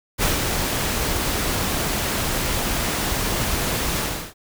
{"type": "noise with ADSR envelope", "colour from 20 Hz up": "pink", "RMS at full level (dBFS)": -19, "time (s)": [0.18, 4.34], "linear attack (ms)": 46, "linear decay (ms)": 160, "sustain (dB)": -4, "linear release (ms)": 330, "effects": []}